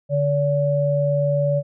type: tone pair together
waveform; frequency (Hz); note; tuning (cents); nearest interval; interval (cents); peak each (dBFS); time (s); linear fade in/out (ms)
sine; 145.2 / 572.5; D3 / D5; -19 / -44; 2 octaves; 2375; -20 / -19; 0.09-1.63; 50
effects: none